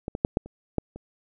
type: clicks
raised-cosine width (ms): 2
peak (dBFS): -17 / -16 / -6 / -8 / -28 / -10 / -26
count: 7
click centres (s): 0.081 / 0.151 / 0.249 / 0.371 / 0.46 / 0.783 / 0.96
effects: none